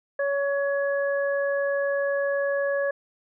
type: harmonic tone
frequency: 561 Hz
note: C#5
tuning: 21 cents sharp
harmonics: 1 / 2 / 3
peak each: -23 / -37 / -30 dBFS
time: 0.19-2.91 s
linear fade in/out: 5 ms
effects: none